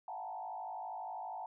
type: tone with frequency modulation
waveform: sine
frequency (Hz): 809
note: G#5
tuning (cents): -46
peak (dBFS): -40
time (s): 0.08-1.46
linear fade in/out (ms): 2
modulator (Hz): 52.4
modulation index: 2.2
effects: none